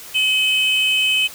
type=tone pair together; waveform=triangle; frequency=2558 / 3042 Hz; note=D#7 / F#7; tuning=+47 / +47 cents; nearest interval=minor third; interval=300 cents; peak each=-16 dBFS; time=0.14-1.28 s; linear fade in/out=20 ms; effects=white hiss -37 dBFS RMS until 1.34 s